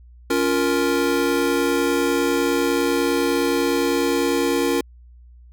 square chord, Bb minor, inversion first, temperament just, 279.7 / 349.6 / 466.2 Hz, Db4 / F4 / Bb4, +16 / +2 / 0 cents, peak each -23 dBFS, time 0.3-4.81 s, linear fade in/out 5 ms, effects added 60 Hz sine -43 dBFS peak until 5.52 s

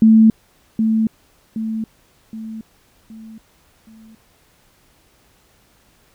sine tone with echo, 221.1 Hz, A3, 9 cents sharp, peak -6 dBFS, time 0.02-0.3 s, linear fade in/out 2 ms, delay 770 ms, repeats 5, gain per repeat -7 dB, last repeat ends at 4.15 s, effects pink hiss -56 dBFS RMS until 6.14 s

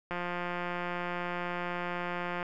click train, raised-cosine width 0.5 ms, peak -20 dBFS, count 409, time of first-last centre 0.11-2.428 s, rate 176 Hz, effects none

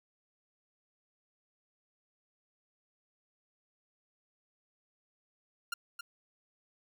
sawtooth tone with echo, 1396.9 Hz, F6, in tune, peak -29 dBFS, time 5.72-5.74 s, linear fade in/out 5 ms, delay 270 ms, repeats 1, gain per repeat -7 dB, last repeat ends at 6.01 s, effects none

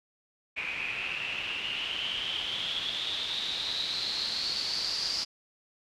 white noise with low-pass filter sweep, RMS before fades -33 dBFS, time 0.56-5.25 s, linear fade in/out 20 ms, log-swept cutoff 2400 to 4900 Hz, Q 9.9, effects none

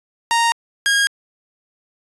sawtooth tone pair in turn, 930 / 1630.1 Hz, A#5 / G#6, -4 / -33 cents, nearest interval minor seventh, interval 971 cents, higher second, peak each -10 dBFS, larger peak neither, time 0.31-0.52 / 0.86-1.07 s, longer neither, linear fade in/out 0 ms, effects resampled to 24000 Hz

